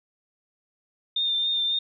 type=tone with vibrato; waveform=sine; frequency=3617 Hz; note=A7; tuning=47 cents sharp; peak=-22 dBFS; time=1.16-1.79 s; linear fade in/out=5 ms; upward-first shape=triangle; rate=3.7 Hz; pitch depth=26 cents each way; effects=none